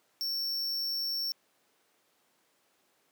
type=tone; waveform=square; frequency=5450 Hz; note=F8; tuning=43 cents flat; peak=-31 dBFS; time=0.21-1.32 s; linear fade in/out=0 ms; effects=pink hiss -70 dBFS RMS until 3.11 s + high-pass 300 Hz 12 dB/octave